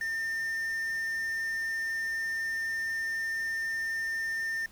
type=tone with quantisation; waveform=triangle; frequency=1806 Hz; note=A6; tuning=45 cents sharp; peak=-28 dBFS; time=0.01-4.66 s; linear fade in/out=2 ms; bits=8; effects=pink hiss -57 dBFS RMS until 4.71 s